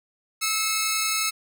10% pulse tone pair together, 1304 / 2163 Hz, E6 / C#7, -19 / -43 cents, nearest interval major sixth, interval 876 cents, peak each -17 / -17 dBFS, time 0.41-1.31 s, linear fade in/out 20 ms, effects none

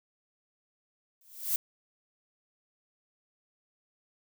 violet noise with exponential growth, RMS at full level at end -25 dBFS, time 1.21-1.56 s, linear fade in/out 2 ms, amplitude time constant 75 ms, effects none

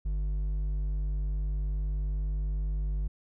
sine tone with hard clipping, 49.87 Hz, G1, 30 cents sharp, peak -29 dBFS, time 0.05-3.08 s, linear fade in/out 10 ms, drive 5 dB, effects none

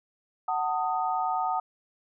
sine chord, D# diminished, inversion first, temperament just, 746.7 / 896 / 1244.5 Hz, F#5 / A5 / D#6, +16 / +31 / 0 cents, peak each -28 / -30 / -31 dBFS, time 0.48-1.6 s, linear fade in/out 5 ms, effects none

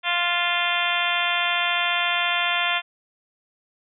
harmonic tone with a mistuned harmonic, 349.2 Hz, F4, in tune, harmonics 2 / 3 / 4 / 5 / 6 / 7 / 8 / 9 / 10, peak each -29 / -29 / -29 / -29 / -29 / -29 / -29 / -29 / -29 dBFS, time 0.03-2.82 s, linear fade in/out 50 ms, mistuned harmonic 8, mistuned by -42 cents, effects none

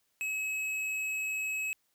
sine tone with tanh clipping, 2567 Hz, E7, 47 cents flat, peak -33 dBFS, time 0.21-1.73 s, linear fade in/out 0 ms, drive 12 dB, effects white hiss -75 dBFS RMS until 1.94 s

